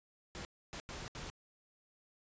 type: noise bursts at uneven times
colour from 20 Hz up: pink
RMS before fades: -45 dBFS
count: 4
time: 0.35-0.45 / 0.73-0.8 / 0.89-1.08 / 1.15-1.3 s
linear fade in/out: 0 ms
effects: resampled to 16000 Hz